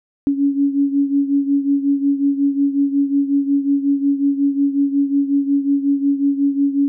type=beating tone pair; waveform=sine; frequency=279.2 / 284.7 Hz; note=C#4 / C#4; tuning=+13 / +46 cents; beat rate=5.5 Hz; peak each=-15 / -20 dBFS; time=0.27-6.88 s; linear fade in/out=0 ms; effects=none